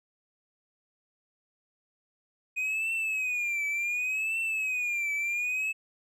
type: tone with vibrato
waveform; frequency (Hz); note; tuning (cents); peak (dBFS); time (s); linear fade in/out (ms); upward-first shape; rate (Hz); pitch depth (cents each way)
triangle; 2489; D#7; 0; -26; 2.56-5.73; 20; triangle; 0.68; 140
effects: none